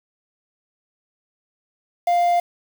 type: tone with quantisation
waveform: triangle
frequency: 698.5 Hz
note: F5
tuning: in tune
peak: -13 dBFS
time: 2.07-2.4 s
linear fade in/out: 5 ms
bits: 6
effects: none

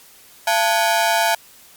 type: ring-modulated tone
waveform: sawtooth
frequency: 784 Hz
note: G5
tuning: in tune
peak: -8 dBFS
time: 0.47-1.35 s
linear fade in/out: 5 ms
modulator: 103 Hz
effects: white hiss -47 dBFS RMS until 1.76 s + MP3 96 kbps

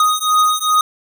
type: beating tone pair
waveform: square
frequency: 1244.5 / 1247 Hz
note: D#6 / D#6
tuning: 0 / +3 cents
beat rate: 2.5 Hz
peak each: -16 dBFS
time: 0-0.81 s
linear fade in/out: 2 ms
effects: none

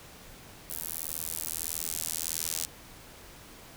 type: tone with high-pass filter sweep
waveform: square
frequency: 40.79 Hz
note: E1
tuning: 17 cents flat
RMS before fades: -35 dBFS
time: 0.7-2.65 s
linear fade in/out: 0 ms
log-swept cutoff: 12000 to 6700 Hz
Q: 0.96
effects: pink hiss -50 dBFS RMS until 3.76 s

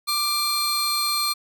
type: tone pair together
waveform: sawtooth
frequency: 1181 / 4209 Hz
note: D6 / C8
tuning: +9 / +9 cents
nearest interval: octave + minor seventh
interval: 2200 cents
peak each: -22 / -20 dBFS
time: 0.07-1.34 s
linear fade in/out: 20 ms
effects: none

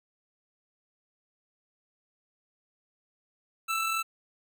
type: tone with amplitude modulation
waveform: 25% pulse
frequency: 1325 Hz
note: E6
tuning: 9 cents sharp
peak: -22 dBFS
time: 3.68-4.03 s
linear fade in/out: 20 ms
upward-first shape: sine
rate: 42.1 Hz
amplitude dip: 35%
effects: none

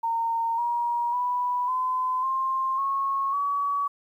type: tone with pitch steps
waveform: sine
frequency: 918 / 950.9 / 985 / 1020.4 / 1056.9 / 1094.8 / 1134.1 Hz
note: A#5 / A#5 / B5 / C6 / C6 / C#6 / C#6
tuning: -27 / +34 / -5 / -44 / +17 / -22 / +39 cents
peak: -23 dBFS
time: 0.03-3.88 s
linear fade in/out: 10 ms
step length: 550 ms
effects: 10-bit

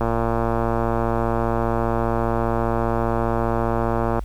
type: click train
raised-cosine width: 1 ms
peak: -8 dBFS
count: 482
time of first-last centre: 0.01-4.193 s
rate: 115 Hz
effects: added 50 Hz sine -27 dBFS peak until 4.24 s + pink hiss -53 dBFS RMS until 4.24 s

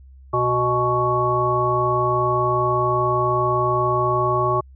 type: harmonic tone with a mistuned harmonic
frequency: 123.47 Hz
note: B2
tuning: in tune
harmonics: 1 / 3 / 5 / 7 / 9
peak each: -25 / -23 / -25 / -27 / -20 dBFS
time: 0.33-4.61 s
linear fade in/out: 10 ms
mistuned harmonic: 7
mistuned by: -21 cents
effects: added 66 Hz sine -42 dBFS peak until 4.75 s

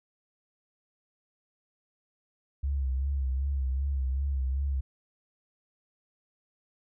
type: tone with vibrato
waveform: sine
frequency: 67.4 Hz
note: C#2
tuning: 48 cents flat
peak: -26 dBFS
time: 2.63-4.81 s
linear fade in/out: 10 ms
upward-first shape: sine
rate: 2.6 Hz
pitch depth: 70 cents each way
effects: none

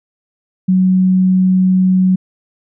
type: tone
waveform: sine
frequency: 185.9 Hz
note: F#3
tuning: 8 cents sharp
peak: -8 dBFS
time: 0.68-2.16 s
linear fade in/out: 10 ms
effects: none

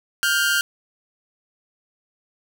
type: tone pair together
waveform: sawtooth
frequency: 1416.5 / 1568 Hz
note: F6 / G6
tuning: +24 / 0 cents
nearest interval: major second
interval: 176 cents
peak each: -17 dBFS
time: 0.23-0.61 s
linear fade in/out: 0 ms
effects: none

